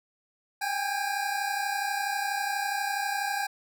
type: tone pair together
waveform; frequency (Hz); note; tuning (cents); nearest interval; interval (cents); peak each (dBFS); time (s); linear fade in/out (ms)
25% pulse; 788.8 / 821; G5 / G#5; +11 / -20; minor second; 69; -27; 0.61-3.47; 10
effects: none